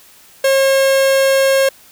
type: tone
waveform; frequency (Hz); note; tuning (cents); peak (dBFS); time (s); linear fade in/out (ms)
45% pulse; 540; C#5; -45; -10; 0.44-1.69; 5
effects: white hiss -45 dBFS RMS until 1.91 s